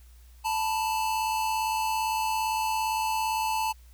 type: tone pair together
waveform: square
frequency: 880 / 977.6 Hz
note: A5 / B5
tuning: 0 / -18 cents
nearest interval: major second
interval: 182 cents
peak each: -27 / -34 dBFS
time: 0.44-3.73 s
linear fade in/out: 20 ms
effects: added 60 Hz sine -49 dBFS peak until 3.93 s + white hiss -62 dBFS RMS until 3.93 s